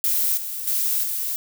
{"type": "noise with level steps", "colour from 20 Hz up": "violet", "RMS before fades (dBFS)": [-21, -30, -22, -26], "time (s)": [0.04, 1.36], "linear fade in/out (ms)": 0, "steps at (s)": [0.37, 0.67, 1.03], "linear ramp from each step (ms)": 5, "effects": []}